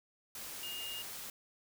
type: tone in noise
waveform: sine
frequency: 2837 Hz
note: F7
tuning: 27 cents sharp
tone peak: -41 dBFS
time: 0.63-1.02 s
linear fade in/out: 2 ms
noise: white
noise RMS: -45 dBFS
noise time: 0.35-1.3 s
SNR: +1 dB
effects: none